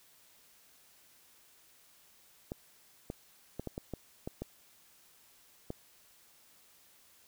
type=clicks; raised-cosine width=2 ms; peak=-24 dBFS; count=9; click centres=2.519 / 3.101 / 3.596 / 3.673 / 3.779 / 3.937 / 4.275 / 4.42 / 5.704 s; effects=white hiss -63 dBFS RMS until 7.27 s